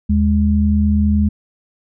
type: tone pair together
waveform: sine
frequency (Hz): 78 / 207.7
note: D#2 / G#3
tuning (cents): +5 / 0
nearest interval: octave + perfect fourth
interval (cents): 1695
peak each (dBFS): -14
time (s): 0.09-1.29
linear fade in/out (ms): 10
effects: none